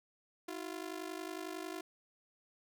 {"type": "ring-modulated tone", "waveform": "sawtooth", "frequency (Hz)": 345.1, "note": "F4", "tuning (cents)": -21, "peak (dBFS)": -34, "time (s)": [0.48, 1.81], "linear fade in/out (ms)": 5, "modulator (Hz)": 25.5, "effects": []}